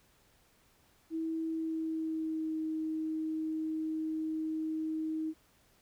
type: tone with pitch glide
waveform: sine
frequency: 323.5 to 315.6 Hz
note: E4 to D#4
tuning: -32 to +25 cents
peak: -32 dBFS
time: 1.1-5.34 s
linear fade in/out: 50 ms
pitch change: -43 cents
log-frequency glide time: 1.46-2.59 s
effects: pink hiss -67 dBFS RMS until 5.81 s